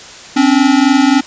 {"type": "tone pair together", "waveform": "square", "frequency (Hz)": [261.9, 285.4], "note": ["C4", "D4"], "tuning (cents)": [2, -49], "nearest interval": "minor second", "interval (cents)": 149, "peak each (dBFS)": -11, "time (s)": [0.36, 1.21], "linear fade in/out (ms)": 10, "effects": ["white hiss -33 dBFS RMS until 1.26 s", "resampled to 16000 Hz"]}